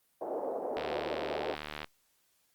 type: band-pass noise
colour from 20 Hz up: pink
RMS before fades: -36 dBFS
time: 0.21-1.55 s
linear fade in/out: 5 ms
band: 400 to 690 Hz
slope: 24 dB/octave
type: click train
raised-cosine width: 0.3 ms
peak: -22 dBFS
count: 82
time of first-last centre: 0.77-1.844 s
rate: 75.4 Hz
effects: white hiss -72 dBFS RMS until 2.54 s + Opus 32 kbps